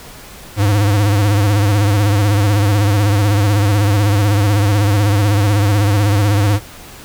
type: tone with vibrato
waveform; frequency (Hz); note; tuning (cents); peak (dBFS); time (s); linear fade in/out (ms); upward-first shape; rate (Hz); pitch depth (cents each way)
square; 102.4; G#2; -24; -11; 0.56-6.6; 50; sine; 16; 82
effects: pink hiss -36 dBFS RMS until 7.04 s